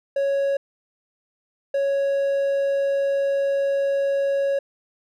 triangle tone pair in turn, 554.4 / 554.4 Hz, C#5 / C#5, 0 / 0 cents, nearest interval unison, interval 0 cents, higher neither, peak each -17 dBFS, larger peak neither, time 0.16-0.57 / 1.74-4.59 s, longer second, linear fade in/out 5 ms, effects none

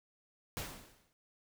pink noise with exponential decay, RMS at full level -38 dBFS, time 0.57-1.13 s, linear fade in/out 0 ms, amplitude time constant 120 ms, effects none

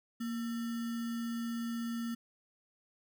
sine tone with sample-and-hold, 233.1 Hz, A#3, in tune, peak -34 dBFS, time 0.2-2.15 s, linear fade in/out 10 ms, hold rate 1575 Hz, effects none

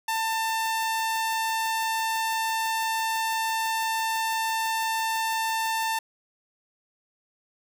sawtooth tone, 894 Hz, A5, 27 cents sharp, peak -21 dBFS, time 0.08-5.99 s, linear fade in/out 5 ms, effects none

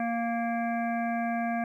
harmonic tone, 232.8 Hz, A#3, 2 cents flat, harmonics 1 / 3 / 5 / 7 / 9 / 10, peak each -30 / -30 / -43 / -38 / -45 / -44 dBFS, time 0-1.64 s, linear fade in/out 2 ms, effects 11-bit

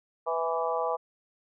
harmonic tone with a mistuned harmonic, 165.5 Hz, E3, 7 cents sharp, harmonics 3 / 4 / 5 / 6 / 7, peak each -31 / -32 / -33 / -34 / -34 dBFS, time 0.26-0.97 s, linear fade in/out 20 ms, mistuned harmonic 4, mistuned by -20 cents, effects none

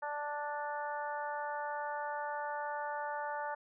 harmonic tone, 293.7 Hz, D4, in tune, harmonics 2 / 3 / 4 / 5 / 6, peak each -42 / -38 / -46 / -44 / -48 dBFS, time 0.02-3.55 s, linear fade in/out 10 ms, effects none

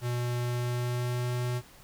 square tone with pitch glide, 121.7 to 123.11 Hz, B2 to B2, -25 to -5 cents, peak -29 dBFS, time 0.01-1.62 s, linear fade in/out 50 ms, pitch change +20 cents, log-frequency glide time 0.44-1.33 s, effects pink hiss -54 dBFS RMS until 1.83 s

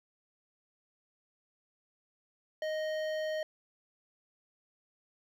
sine tone with hard clipping, 622.3 Hz, D#5, in tune, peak -34 dBFS, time 2.62-3.43 s, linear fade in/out 2 ms, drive 13 dB, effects none

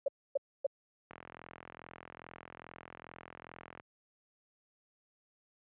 sine tone bursts, 554 Hz, C#5, 1 cent flat, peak -27 dBFS, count 3, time 0.06-0.666 s, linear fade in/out 5 ms, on 22 ms, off 270 ms
click train, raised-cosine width 0.5 ms, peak -32 dBFS, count 115, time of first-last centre 1.11-3.799 s, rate 42.4 Hz
effects high-pass 80 Hz 12 dB/octave + resampled to 8000 Hz

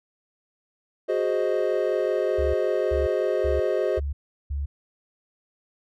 triangle chord, Ab dominant seventh, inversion third, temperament equal, 370 / 415.3 / 523.3 / 622.3 Hz, Gb4 / Ab4 / C5 / Eb5, 0 / 0 / 0 / 0 cents, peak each -25 dBFS, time 1.08-4 s, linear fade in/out 20 ms
sine tone bursts, 70.7 Hz, C#2, 35 cents sharp, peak -25 dBFS, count 5, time 2.38-4.66 s, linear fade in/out 10 ms, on 160 ms, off 370 ms
effects none

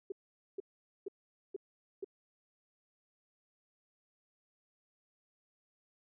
sine tone bursts, 391.6 Hz, G4, 2 cents flat, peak -36 dBFS, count 5, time 0.1-2.045 s, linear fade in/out 5 ms, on 21 ms, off 460 ms, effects none

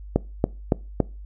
click train, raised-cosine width 2 ms, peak -4 dBFS, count 4, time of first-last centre 0.16-1.003 s, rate 3.56 Hz, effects noise-tail reverb RT60 0.3 s tail -22 dB re dry + added 50 Hz sine -36 dBFS peak until 1.25 s

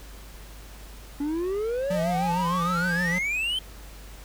triangle exponential sweep, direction up, 280.7 to 3145 Hz, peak -23 dBFS, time 1.2-3.59 s, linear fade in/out 5 ms
square tone with vibrato, 174.61 Hz, F3, in tune, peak -27 dBFS, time 1.9-3.19 s, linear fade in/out 10 ms, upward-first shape triangle, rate 6.5 Hz, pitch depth 77 cents each way
effects added 50 Hz sine -42 dBFS peak until 4.24 s + pink hiss -48 dBFS RMS until 4.24 s

